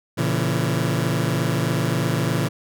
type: chord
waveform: sawtooth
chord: A# diminished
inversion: none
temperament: just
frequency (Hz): 116.54 / 139.85 / 167.82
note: A#2 / C#3 / E3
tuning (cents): 0 / +16 / +31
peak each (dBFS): -20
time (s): 0.17-2.49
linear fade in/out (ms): 20
effects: none